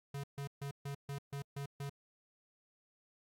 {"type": "tone bursts", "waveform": "square", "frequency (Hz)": 140.5, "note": "C#3", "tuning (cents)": 24, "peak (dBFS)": -40, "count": 8, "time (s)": [0.14, 1.896], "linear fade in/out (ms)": 5, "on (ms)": 97, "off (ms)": 140, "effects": ["AAC 64 kbps"]}